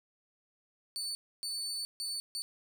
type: tone bursts at uneven times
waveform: 30% pulse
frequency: 4496 Hz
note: C#8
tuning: 24 cents sharp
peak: -32 dBFS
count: 4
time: 0.96-1.15 / 1.43-1.85 / 2-2.2 / 2.35-2.42 s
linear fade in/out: 0 ms
effects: none